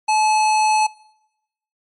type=tone; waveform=square; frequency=861 Hz; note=A5; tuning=38 cents flat; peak=-15 dBFS; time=0.08-0.87 s; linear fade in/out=10 ms; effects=noise-tail reverb RT60 0.9 s tail -23 dB re dry + MP3 48 kbps